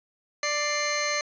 15% pulse tone pair together, 589.4 / 2093 Hz, D5 / C7, +6 / 0 cents, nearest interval octave + minor seventh, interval 2194 cents, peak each -21 dBFS, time 0.43-1.21 s, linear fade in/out 2 ms, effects resampled to 16000 Hz

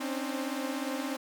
sawtooth tone cluster, 263.4 / 280.4 / 303.4 / 523 Hz, C4 / C#4 / D#4 / C5, +12 / +20 / -44 / -1 cents, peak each -31 / -34 / -34 / -40 dBFS, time 0-1.17 s, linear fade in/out 10 ms, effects none

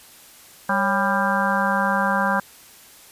harmonic tone with a mistuned harmonic, 198.1 Hz, G3, 18 cents sharp, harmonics 1 / 3 / 4 / 5 / 6 / 7 / 8, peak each -25 / -27 / -26 / -24 / -28 / -28 / -24 dBFS, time 0.69-2.4 s, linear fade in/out 5 ms, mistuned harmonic 3, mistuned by -120 cents, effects white hiss -47 dBFS RMS until 3.11 s + resampled to 32000 Hz

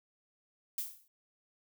violet noise with exponential decay, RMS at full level -33 dBFS, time 0.78-1.08 s, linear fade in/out 1 ms, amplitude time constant 64 ms, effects none

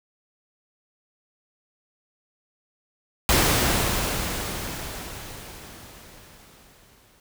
pink noise with exponential decay, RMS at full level -18 dBFS, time 3.29-7.2 s, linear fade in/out 1 ms, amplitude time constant 850 ms, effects none

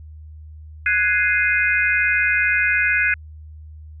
sine chord, Ab dominant seventh, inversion third, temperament equal, 1480 / 1661.2 / 2093 / 2489 Hz, Gb6 / Ab6 / C7 / Eb7, 0 / 0 / 0 / 0 cents, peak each -21 dBFS, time 0.86-3.14 s, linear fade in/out 2 ms, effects added 77 Hz sine -36 dBFS peak until 4 s

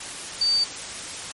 sine tone in noise, 4607 Hz, D8, 34 cents flat, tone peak -18 dBFS, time 0.41-0.64 s, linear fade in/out 5 ms, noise white, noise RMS -34 dBFS, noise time 0-1.32 s, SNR +13 dB, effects MP3 48 kbps

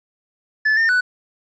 triangle tone with pitch steps, 1736 / 1812 / 1487 Hz, A6 / A#6 / F#6, -24 / -50 / +8 cents, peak -12 dBFS, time 0.65-1.01 s, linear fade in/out 10 ms, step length 120 ms, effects resampled to 16000 Hz + 9-bit

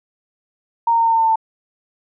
sine tone with pitch steps, 928 / 922.7 / 917.3 / 912.1 / 906.8 / 901.6 / 896.4 / 891.2 Hz, A#5 / A#5 / A#5 / A#5 / A#5 / A5 / A5 / A5, -8 / -18 / -28 / -38 / -48 / +42 / +32 / +22 cents, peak -12 dBFS, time 0.87-1.358 s, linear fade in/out 5 ms, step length 61 ms, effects none

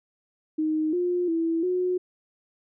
sine tone with pitch steps, 311.4 / 355.3 / 329.4 / 363.3 Hz, D#4 / F4 / E4 / F#4, +2 / +30 / -1 / -32 cents, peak -22 dBFS, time 0.58-1.98 s, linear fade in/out 10 ms, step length 350 ms, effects none

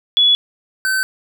sine / square tone pair in turn, 3400 / 1535.7 Hz, G#7 / G6, +40 / -36 cents, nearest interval octave + major second, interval 1376 cents, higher first, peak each -9 / -16 dBFS, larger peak first, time 0.17-0.35 / 0.85-1.03 s, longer neither, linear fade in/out 0 ms, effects none

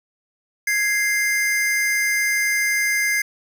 square tone pair together, 1661.2 / 2093 Hz, G#6 / C7, 0 / 0 cents, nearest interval major third, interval 400 cents, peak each -24 / -20 dBFS, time 0.67-3.22 s, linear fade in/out 5 ms, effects none

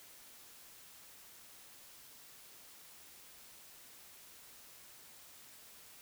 silence, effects white hiss -57 dBFS RMS until 6.01 s

